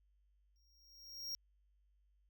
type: tone with exponential growth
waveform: square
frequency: 5588 Hz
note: F8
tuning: in tune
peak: -39 dBFS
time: 0.56-1.35 s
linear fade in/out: 0 ms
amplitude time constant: 170 ms
effects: added 50 Hz sine -70 dBFS peak until 2.29 s